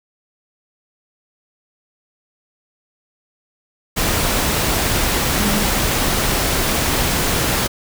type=tone in noise; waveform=sine; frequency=207.7 Hz; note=G#3; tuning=in tune; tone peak=-20 dBFS; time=5.38-5.65 s; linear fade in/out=20 ms; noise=pink; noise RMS=-18 dBFS; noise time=3.96-7.68 s; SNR=-5 dB; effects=none